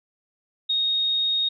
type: tone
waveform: sine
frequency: 3729 Hz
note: A#7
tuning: in tune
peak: -20 dBFS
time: 0.69-1.49 s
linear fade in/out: 10 ms
effects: none